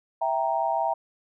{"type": "chord", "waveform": "sine", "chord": "E diminished", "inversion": "none", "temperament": "equal", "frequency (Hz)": [659.3, 784, 932.3], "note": ["E5", "G5", "Bb5"], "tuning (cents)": [0, 0, 0], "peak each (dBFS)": -27, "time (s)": [0.21, 0.94], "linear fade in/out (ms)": 10, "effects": []}